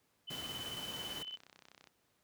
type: tone with tremolo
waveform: sine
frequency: 3028 Hz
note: F#7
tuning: 39 cents sharp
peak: -40 dBFS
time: 0.27-1.37 s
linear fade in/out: 20 ms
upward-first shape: square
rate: 18 Hz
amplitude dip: 55%
type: noise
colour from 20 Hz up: pink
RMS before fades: -46 dBFS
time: 0.3-1.23 s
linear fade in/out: 5 ms
type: click train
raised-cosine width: 0.2 ms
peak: -38 dBFS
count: 35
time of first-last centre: 0.81-1.873 s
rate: 32 Hz
effects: pink hiss -75 dBFS RMS until 2.23 s + high-pass 100 Hz 12 dB/octave